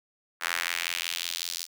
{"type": "tone with high-pass filter sweep", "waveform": "square", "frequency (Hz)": 42.7, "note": "F1", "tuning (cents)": -38, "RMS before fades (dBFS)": -32, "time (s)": [0.4, 1.67], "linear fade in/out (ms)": 50, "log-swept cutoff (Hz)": [1500, 5000], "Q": 1.7, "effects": []}